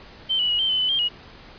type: tone with pitch steps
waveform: sine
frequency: 3106 / 2948 / 2903 / 3123 / 3038 / 3012 / 3184 / 2897 Hz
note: G7 / F#7 / F#7 / G7 / F#7 / F#7 / G7 / F#7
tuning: -17 / -7 / -34 / -7 / +45 / +30 / +26 / -37 cents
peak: -19 dBFS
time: 0.29-1.09 s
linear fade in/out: 20 ms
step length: 100 ms
effects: pink hiss -45 dBFS RMS until 1.58 s + resampled to 11025 Hz